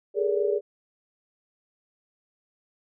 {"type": "tone cluster", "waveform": "sine", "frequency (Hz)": [409.8, 435.3, 473.9, 576], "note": ["G#4", "A4", "A#4", "D5"], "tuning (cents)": [-23, -19, 28, -34], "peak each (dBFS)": [-24, -29, -31, -29], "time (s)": [0.14, 0.61], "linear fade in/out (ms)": 50, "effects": []}